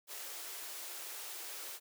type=high-pass noise; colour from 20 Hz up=white; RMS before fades=-45 dBFS; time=0.07-1.8 s; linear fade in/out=50 ms; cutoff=320 Hz; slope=96 dB/octave; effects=none